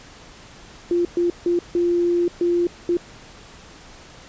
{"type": "tone bursts at uneven times", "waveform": "sine", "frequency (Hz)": 347.6, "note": "F4", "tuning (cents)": -8, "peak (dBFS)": -16, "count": 6, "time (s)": [[0.91, 1.05], [1.17, 1.3], [1.46, 1.59], [1.75, 2.28], [2.41, 2.67], [2.89, 2.97]], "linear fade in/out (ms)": 2, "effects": ["pink hiss -44 dBFS RMS until 4.28 s", "resampled to 16000 Hz"]}